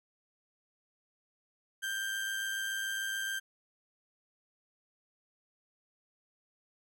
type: tone with amplitude modulation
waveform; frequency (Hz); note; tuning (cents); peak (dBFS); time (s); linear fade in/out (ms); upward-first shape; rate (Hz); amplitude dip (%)
35% pulse; 1577; G6; +10; -30; 1.82-3.4; 20; sine; 107; 40
effects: none